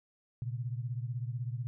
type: beating tone pair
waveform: sine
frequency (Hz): 117.9 / 133.9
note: A#2 / C3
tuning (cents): +20 / +40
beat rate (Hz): 16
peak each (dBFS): -35 / -39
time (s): 0.42-1.67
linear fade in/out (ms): 0
effects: none